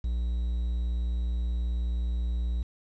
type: tone with quantisation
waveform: triangle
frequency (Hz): 59.4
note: A#1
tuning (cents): +33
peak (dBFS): -24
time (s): 0.04-2.63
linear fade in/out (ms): 5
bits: 9
effects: resampled to 16000 Hz